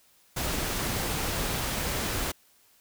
pink noise, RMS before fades -30 dBFS, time 0.36-2.32 s, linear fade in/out 10 ms, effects white hiss -62 dBFS RMS until 2.8 s

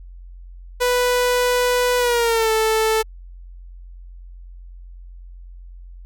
sawtooth tone with pitch glide, 493.9 to 440 Hz, B4 to A4, 0 to 0 cents, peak -12 dBFS, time 0.8-3.03 s, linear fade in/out 20 ms, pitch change -200 cents, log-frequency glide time 1.98-2.51 s, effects added 44 Hz sine -36 dBFS peak until 6.05 s

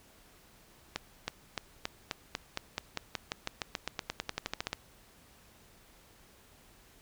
accelerating click train, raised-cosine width 0.2 ms, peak -15 dBFS, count 25, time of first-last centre 0.96-4.73 s, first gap 320 ms, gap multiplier 0.93, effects pink hiss -60 dBFS RMS until 7.01 s

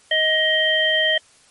harmonic tone, 628 Hz, D#5, 16 cents sharp, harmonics 1 / 3 / 5, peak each -22 / -19 / -19 dBFS, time 0.11-1.18 s, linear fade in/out 5 ms, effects white hiss -53 dBFS RMS until 1.5 s + MP3 48 kbps

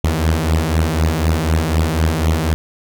sawtooth beating tone pair, 77.78 / 81.78 Hz, D#2 / E2, 0 / -13 cents, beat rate 4 Hz, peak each -13 dBFS, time 0.04-2.54 s, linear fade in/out 0 ms, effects none

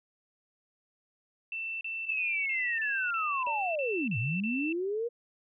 sine tone bursts, 2673 Hz, E7, 23 cents sharp, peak -33 dBFS, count 10, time 1.52-4.726 s, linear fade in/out 2 ms, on 290 ms, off 34 ms
sine linear two-way sweep, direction down then up, 2697 to 102.6 to 483.2 Hz, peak -29 dBFS, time 2.05-5.09 s, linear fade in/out 20 ms, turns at 4.18 s
sine tone with exponential decay, 578 Hz, D5, 28 cents flat, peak -36 dBFS, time 3.47-3.84 s, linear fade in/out 0 ms, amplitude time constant 80 ms
effects none

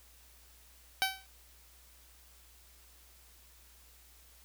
10% pulse tone with exponential decay, 767 Hz, G5, 38 cents flat, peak -16 dBFS, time 1.02-1.26 s, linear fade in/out 0 ms, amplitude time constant 52 ms, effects added 60 Hz sine -61 dBFS peak until 4.44 s + white hiss -61 dBFS RMS until 4.44 s

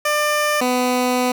15% pulse tone pair in turn, 597 / 250.1 Hz, D5 / B3, +28 / +22 cents, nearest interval octave + minor third, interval 1506 cents, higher first, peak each -10 dBFS, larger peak neither, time 0.05-0.61 / 0.61-1.32 s, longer second, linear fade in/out 5 ms, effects none

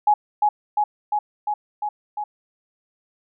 sine tone with echo, 837 Hz, G#5, 13 cents sharp, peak -12 dBFS, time 0.07-0.14 s, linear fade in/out 5 ms, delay 350 ms, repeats 6, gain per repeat -2 dB, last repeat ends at 2.24 s, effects none

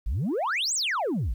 sine exponential two-way sweep, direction up then down, 43.65 to 8450 to 43.65 Hz, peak -22 dBFS, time 0.06-1.34 s, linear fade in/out 10 ms, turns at 0.74 s, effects tanh soft clip ceiling -23 dBFS + 10-bit

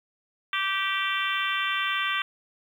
harmonic tone, 389.4 Hz, G4, 12 cents flat, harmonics 3 / 4 / 5 / 6 / 7 / 8 / 9, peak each -30 / -31 / -32 / -33 / -33 / -34 / -35 dBFS, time 0.53-2.22 s, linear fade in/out 2 ms, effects 9-bit

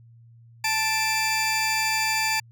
20% pulse tone pair together, 880 / 2351 Hz, A5 / D7, 0 / +1 cents, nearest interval octave + perfect fourth, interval 1701 cents, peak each -20 dBFS, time 0.64-2.4 s, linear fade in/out 5 ms, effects added 116 Hz sine -48 dBFS peak until 2.51 s

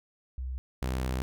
sine / sawtooth tone pair in turn, 64 / 64 Hz, C2 / C2, -38 / -38 cents, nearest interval unison, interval 0 cents, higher neither, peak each -32 / -25 dBFS, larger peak second, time 0.38-0.58 / 0.82-1.22 s, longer second, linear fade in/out 0 ms, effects none

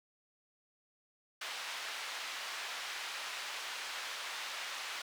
white band-pass noise, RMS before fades -42 dBFS, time 1.41-5.02 s, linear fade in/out 5 ms, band 850 to 3600 Hz, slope 12 dB/octave, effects none

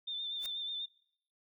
sine tone with vibrato, 3576 Hz, A7, 27 cents sharp, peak -36 dBFS, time 0.07-0.86 s, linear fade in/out 10 ms, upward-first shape triangle, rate 8.2 Hz, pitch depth 45 cents each way
white noise with exponential growth, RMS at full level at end -42 dBFS, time 0.37-0.46 s, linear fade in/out 0 ms, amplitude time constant 19 ms
effects noise-tail reverb RT60 0.7 s tail -23 dB re dry

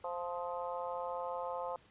harmonic tone with a mistuned harmonic, 174.61 Hz, F3, in tune, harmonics 3 / 4 / 5 / 6 / 7, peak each -40 / -44 / -42 / -44 / -49 dBFS, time 0.04-1.76 s, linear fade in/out 2 ms, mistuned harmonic 7, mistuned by +44 cents, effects pink hiss -64 dBFS RMS until 1.9 s + resampled to 8000 Hz

